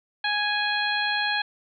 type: harmonic tone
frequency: 830.6 Hz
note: G#5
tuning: in tune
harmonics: 1 / 2 / 3 / 4 / 5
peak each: -29 / -26 / -31 / -31 / -31 dBFS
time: 0.24-1.42 s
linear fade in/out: 5 ms
effects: none